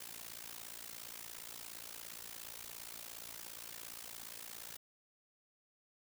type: noise with amplitude modulation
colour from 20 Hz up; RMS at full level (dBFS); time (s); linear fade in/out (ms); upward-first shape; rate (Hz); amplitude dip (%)
white; -45; 0-4.77; 5; sine; 57.2; 90
effects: none